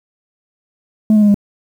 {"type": "tone with pitch steps", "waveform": "sine", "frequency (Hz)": [215.9, 211.5, 207.1, 202.8], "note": ["A3", "G#3", "G#3", "G#3"], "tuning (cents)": [-33, 32, -5, -41], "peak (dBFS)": -4, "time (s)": [1.1, 1.344], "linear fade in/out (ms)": 2, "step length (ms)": 61, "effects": ["tanh soft clip ceiling -6 dBFS", "7-bit"]}